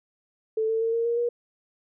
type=tone with pitch steps; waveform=sine; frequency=440 / 447.2 / 454.5 / 461.9 / 469.4 / 477.1 Hz; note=A4 / A4 / A#4 / A#4 / A#4 / A#4; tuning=0 / +28 / -44 / -16 / +12 / +40 cents; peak=-22 dBFS; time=0.57-1.29 s; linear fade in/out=5 ms; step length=120 ms; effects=none